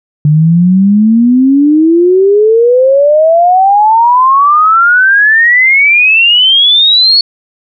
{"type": "exponential sweep", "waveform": "sine", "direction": "up", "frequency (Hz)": [146.83, 4435], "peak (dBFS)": -3, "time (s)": [0.25, 7.21], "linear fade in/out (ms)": 2, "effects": []}